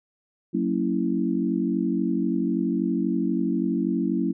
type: chord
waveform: sine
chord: F# dominant seventh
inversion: none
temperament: equal with one note detuned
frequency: 185 / 228.7 / 277.2 / 329.6 Hz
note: F#3 / A#3 / C#4 / E4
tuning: 0 / -33 / 0 / 0 cents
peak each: -27 dBFS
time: 0.53-4.33 s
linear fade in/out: 20 ms
effects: none